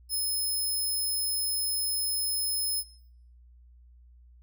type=tone; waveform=10% pulse; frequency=5170 Hz; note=E8; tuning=34 cents flat; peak=-21 dBFS; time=0.09-2.84 s; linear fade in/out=50 ms; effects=noise-tail reverb RT60 0.6 s tail -19 dB re dry + added 60 Hz sine -52 dBFS peak until 4.42 s